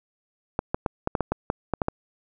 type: clicks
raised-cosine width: 1 ms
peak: -9 dBFS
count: 11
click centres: 0.591 / 0.745 / 0.862 / 1.074 / 1.152 / 1.207 / 1.32 / 1.501 / 1.737 / 1.818 / 1.884 s
effects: none